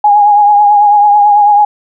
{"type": "tone with vibrato", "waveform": "sine", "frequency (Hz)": 826, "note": "G#5", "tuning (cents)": -10, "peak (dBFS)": -3, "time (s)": [0.04, 1.65], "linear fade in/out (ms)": 5, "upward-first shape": "triangle", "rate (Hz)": 9.1, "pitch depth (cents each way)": 41, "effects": []}